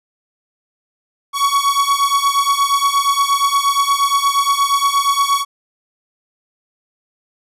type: beating tone pair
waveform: 45% pulse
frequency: 1116 / 1124.5 Hz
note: C#6 / C#6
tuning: +11 / +24 cents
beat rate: 8.5 Hz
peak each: -16 dBFS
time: 1.33-5.45 s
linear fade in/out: 50 ms
effects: resampled to 32000 Hz